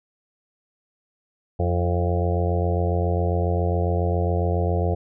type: harmonic tone with a mistuned harmonic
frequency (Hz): 87.31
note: F2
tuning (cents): 0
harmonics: 1 / 2 / 4 / 5 / 6 / 7 / 8 / 9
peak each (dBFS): -21 / -29 / -31 / -29 / -30 / -35 / -30 / -37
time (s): 1.59-4.95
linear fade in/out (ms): 10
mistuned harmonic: 4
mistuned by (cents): -29
effects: none